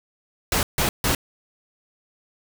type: noise bursts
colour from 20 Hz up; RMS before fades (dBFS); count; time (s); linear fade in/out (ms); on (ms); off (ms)
pink; -21; 3; 0.52-1.15; 2; 110; 150
effects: none